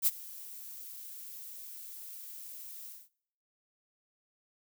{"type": "noise with ADSR envelope", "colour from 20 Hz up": "violet", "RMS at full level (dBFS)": -24, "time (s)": [0.02, 3.09], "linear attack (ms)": 48, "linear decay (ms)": 33, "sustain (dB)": -22, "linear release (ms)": 210, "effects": ["noise-tail reverb RT60 0.7 s tail -24 dB re dry"]}